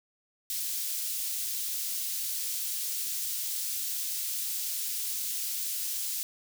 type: high-pass noise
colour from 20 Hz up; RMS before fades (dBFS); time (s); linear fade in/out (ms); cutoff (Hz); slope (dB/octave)
white; -33; 0.5-6.23; 0; 4100; 12
effects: none